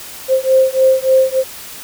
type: beating tone pair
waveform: sine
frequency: 523.3 / 526.7 Hz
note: C5 / C5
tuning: 0 / +11 cents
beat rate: 3.4 Hz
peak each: -12 dBFS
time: 0.28-1.44 s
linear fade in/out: 50 ms
effects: white hiss -32 dBFS RMS until 1.83 s